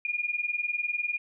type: tone pair together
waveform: sine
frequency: 2418 / 2438 Hz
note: D7 / D#7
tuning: +50 / -36 cents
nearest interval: unison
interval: 14 cents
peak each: -31 / -30 dBFS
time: 0.05-1.18 s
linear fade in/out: 2 ms
effects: none